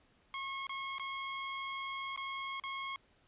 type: tone with dropouts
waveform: 20% pulse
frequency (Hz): 1087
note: C#6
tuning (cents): -34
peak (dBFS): -33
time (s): 0.34-2.96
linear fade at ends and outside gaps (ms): 1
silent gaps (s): 0.669-0.694 / 0.983-0.996 / 2.162-2.175 / 2.599-2.637
effects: pink hiss -69 dBFS RMS until 3.27 s + resampled to 8000 Hz